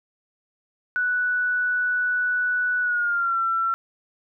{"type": "tone with pitch glide", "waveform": "sine", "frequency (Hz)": [1480, 1349.3], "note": ["F#6", "E6"], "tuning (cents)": [0, 40], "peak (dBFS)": -20, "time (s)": [0.96, 3.74], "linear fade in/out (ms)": 0, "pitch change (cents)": -160, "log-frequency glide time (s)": [2.81, 3.39], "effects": []}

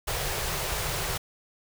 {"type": "band-stop noise", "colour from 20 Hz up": "pink", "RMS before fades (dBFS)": -30, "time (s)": [0.07, 1.18], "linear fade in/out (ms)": 10, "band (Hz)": [170, 360], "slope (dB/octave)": 48, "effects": []}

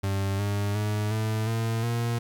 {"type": "tone with pitch steps", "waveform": "40% pulse", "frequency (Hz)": [98, 101.63, 105.4, 109.3, 113.36, 117.56], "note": ["G2", "G#2", "G#2", "A2", "A#2", "A#2"], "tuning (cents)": [0, -37, 26, -11, -48, 15], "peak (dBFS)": -24, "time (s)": [0.03, 2.19], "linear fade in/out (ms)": 10, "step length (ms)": 360, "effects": ["11-bit"]}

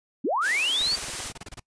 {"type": "linear sweep", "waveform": "sine", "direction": "up", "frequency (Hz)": [197.2, 4699], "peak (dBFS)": -22, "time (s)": [0.24, 0.96], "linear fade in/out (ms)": 10}
{"type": "high-pass noise", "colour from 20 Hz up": "white", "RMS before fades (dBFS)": -32, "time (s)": [0.41, 1.33], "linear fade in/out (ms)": 50, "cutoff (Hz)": 250, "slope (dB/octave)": 48}
{"type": "noise bursts", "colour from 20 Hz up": "pink", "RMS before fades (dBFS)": -39, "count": 15, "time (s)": [0.8, 1.598], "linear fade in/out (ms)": 5, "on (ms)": 28, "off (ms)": 27}
{"effects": ["noise-tail reverb RT60 0.1 s tail -24 dB re dry", "resampled to 22050 Hz"]}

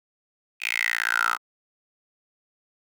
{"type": "tone with high-pass filter sweep", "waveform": "10% pulse", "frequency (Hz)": 57.5, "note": "A#1", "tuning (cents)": -23, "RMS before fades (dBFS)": -25, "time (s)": [0.6, 1.38], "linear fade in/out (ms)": 50, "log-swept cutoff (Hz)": [2500, 1200], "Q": 8.3, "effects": []}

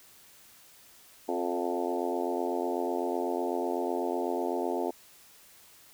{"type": "harmonic tone with a mistuned harmonic", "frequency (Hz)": 88, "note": "F2", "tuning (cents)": 14, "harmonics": [3, 4, 5, 6, 7, 8, 9, 10], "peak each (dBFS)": [-36, -33, -35, -40, -38, -36, -41, -39], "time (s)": [1.28, 4.91], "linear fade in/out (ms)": 10, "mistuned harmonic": 5, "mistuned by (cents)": -21, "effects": ["white hiss -56 dBFS RMS until 5.93 s"]}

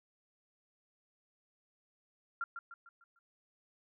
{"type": "tone with echo", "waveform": "sine", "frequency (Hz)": 1382, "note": "F6", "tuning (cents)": -19, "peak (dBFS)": -33, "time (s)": [2.41, 2.44], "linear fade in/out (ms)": 2, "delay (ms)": 150, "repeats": 5, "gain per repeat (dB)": -7, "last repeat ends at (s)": 3.19, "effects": []}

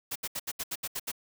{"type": "noise bursts", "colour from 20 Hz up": "white", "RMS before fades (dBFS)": -34, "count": 9, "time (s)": [0.11, 1.117], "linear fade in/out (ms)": 10, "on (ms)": 47, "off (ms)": 73, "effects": []}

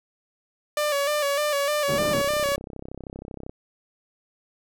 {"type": "tone with vibrato", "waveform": "sawtooth", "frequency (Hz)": 580, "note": "D5", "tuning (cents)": -22, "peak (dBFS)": -18, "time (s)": [0.77, 2.56], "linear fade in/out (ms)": 2, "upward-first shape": "square", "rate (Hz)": 3.3, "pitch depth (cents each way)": 48}
{"type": "band-pass noise", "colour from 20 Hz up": "white", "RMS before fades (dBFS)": -30, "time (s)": [1.88, 2.22], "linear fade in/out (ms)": 10, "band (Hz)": [120, 360], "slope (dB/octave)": 12}
{"type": "click train", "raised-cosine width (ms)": 2, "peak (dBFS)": -23, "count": 52, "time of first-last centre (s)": [1.94, 3.495], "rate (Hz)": 32.8}
{"effects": []}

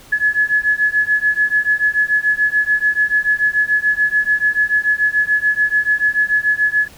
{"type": "beating tone pair", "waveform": "sine", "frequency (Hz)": [1700, 1706.9], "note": ["G#6", "G#6"], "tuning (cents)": [40, 47], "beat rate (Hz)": 6.9, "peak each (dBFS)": -16, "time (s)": [0.12, 6.88], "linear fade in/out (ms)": 10, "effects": ["pink hiss -43 dBFS RMS until 6.97 s"]}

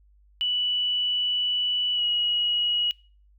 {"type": "tone with pitch glide", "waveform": "sine", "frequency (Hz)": [2960, 2906], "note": ["F#7", "F#7"], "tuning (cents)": [0, -32], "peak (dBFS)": -22, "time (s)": [0.41, 2.91], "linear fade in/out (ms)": 0, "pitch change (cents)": -32, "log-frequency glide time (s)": [1.94, 2.02], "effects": ["noise-tail reverb RT60 0.4 s tail -23 dB re dry", "added 50 Hz sine -55 dBFS peak until 3.38 s"]}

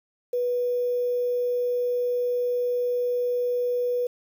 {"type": "tone with quantisation", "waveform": "sine", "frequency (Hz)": 490, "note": "B4", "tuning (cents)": -14, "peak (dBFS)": -22, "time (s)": [0.33, 4.07], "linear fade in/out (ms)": 5, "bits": 8, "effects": []}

